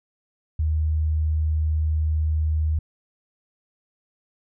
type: tone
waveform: sine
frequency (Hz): 77.78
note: D#2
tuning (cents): 0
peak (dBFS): -19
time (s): 0.59-2.79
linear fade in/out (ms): 5
effects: none